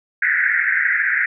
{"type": "band-pass noise", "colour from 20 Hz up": "white", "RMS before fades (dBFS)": -18, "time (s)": [0.22, 1.26], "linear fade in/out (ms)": 5, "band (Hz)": [1500, 2100], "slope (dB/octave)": 96, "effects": []}